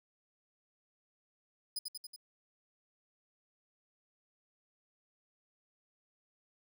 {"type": "tone with echo", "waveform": "sawtooth", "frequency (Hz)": 5000, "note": "D#8", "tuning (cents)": 8, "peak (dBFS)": -32, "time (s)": [1.76, 1.79], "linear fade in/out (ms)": 5, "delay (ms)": 93, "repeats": 4, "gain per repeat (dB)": -3, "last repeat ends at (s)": 2.162, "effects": []}